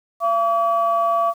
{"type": "tone pair together", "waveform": "sine", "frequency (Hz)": [680, 1142.1], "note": ["F5", "D6"], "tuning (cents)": [-46, -49], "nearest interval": "major sixth", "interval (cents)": 897, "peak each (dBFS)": -18, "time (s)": [0.2, 1.34], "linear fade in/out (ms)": 50, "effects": ["tanh soft clip ceiling -8 dBFS", "8-bit"]}